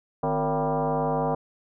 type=tone with frequency modulation; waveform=sine; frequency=155.56 Hz; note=D#3; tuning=in tune; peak=-22 dBFS; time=0.23-1.35 s; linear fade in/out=5 ms; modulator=206 Hz; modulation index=4.1; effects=none